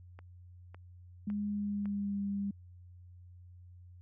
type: click train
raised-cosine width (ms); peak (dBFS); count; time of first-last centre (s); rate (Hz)
0.5; -36; 4; 0.19-1.857; 1.8
type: tone with pitch glide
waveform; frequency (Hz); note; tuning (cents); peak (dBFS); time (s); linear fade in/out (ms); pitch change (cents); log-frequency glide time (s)
sine; 206 to 200; G#3 to G3; -14 to +35; -32; 1.27-2.51; 5; -51; 1.47-2.22
effects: added 89 Hz sine -51 dBFS peak until 4.01 s